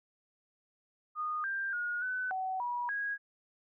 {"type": "tone with pitch steps", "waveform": "sine", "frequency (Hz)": [1230, 1585, 1439, 1506, 754, 968, 1647], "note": ["D#6", "G6", "F#6", "F#6", "F#5", "B5", "G#6"], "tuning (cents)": [-20, 19, -49, 30, 32, -35, -15], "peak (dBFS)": -32, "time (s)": [1.15, 3.18], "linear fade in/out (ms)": 50, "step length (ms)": 290, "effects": []}